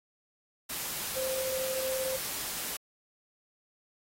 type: tone in noise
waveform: sine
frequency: 523.3 Hz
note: C5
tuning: in tune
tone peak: -32 dBFS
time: 1.16-2.17 s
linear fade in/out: 10 ms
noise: white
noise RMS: -36 dBFS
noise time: 0.69-2.77 s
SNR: +1 dB
effects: AAC 48 kbps